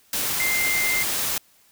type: tone in noise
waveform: sine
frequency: 2093 Hz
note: C7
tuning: in tune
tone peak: -22 dBFS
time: 0.4-1.03 s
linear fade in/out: 2 ms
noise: white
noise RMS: -25 dBFS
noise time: 0.13-1.38 s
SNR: 0 dB
effects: white hiss -58 dBFS RMS until 1.71 s